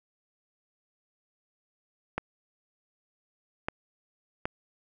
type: clicks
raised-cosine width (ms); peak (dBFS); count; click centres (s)
0.5; -14; 3; 2.18 / 3.685 / 4.455
effects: none